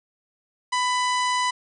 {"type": "harmonic tone with a mistuned harmonic", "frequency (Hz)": 996, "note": "B5", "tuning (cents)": 14, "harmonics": [1, 2, 3, 4, 5, 6, 7, 8, 9], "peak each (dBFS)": [-22, -28, -32, -34, -36, -38, -39, -40, -41], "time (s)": [0.72, 1.51], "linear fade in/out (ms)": 10, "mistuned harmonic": 8, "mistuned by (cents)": 26, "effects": []}